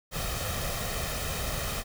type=noise with comb filter; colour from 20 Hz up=pink; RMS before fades=-32 dBFS; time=0.11-1.84 s; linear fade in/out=50 ms; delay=1.6 ms; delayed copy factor=+0.6; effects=none